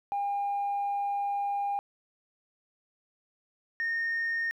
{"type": "tone pair in turn", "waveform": "sine", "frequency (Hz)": [806, 1837.8], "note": ["G5", "A#6"], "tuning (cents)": [48, -25], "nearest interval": "octave + major second", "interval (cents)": 1427, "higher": "second", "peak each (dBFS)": -26, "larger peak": "neither", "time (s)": [[0.12, 1.79], [3.8, 4.51]], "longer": "first", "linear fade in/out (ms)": 0, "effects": ["tanh soft clip ceiling -25 dBFS", "11-bit"]}